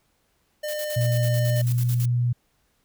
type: tone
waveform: square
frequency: 603 Hz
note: D5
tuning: 46 cents sharp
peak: -28 dBFS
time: 0.63-1.62 s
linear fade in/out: 10 ms
type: noise with tremolo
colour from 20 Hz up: blue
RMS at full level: -35 dBFS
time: 0.68-2.06 s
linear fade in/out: 5 ms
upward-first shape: square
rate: 9.1 Hz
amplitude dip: 75%
type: tone with pitch glide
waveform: sine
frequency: 119.8 to 121.47 Hz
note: A#2 to B2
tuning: +48 to -28 cents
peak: -19 dBFS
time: 0.96-2.33 s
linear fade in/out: 10 ms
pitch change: +24 cents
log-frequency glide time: 1.28-1.82 s
effects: pink hiss -68 dBFS RMS until 2.84 s